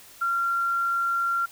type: tone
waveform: sine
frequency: 1377 Hz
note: F6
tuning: 25 cents flat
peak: -22 dBFS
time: 0.21-1.46 s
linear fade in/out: 10 ms
effects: white hiss -49 dBFS RMS until 1.51 s